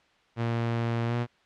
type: tone with pitch glide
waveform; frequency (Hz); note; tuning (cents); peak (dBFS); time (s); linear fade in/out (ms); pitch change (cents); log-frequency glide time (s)
sawtooth; 116.54 to 119.95; A#2 to A#2; 0 to +50; -22; 0.36-1.27; 50; +50; 1.06-1.15
effects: white hiss -63 dBFS RMS until 1.45 s + low-pass 3000 Hz 12 dB/octave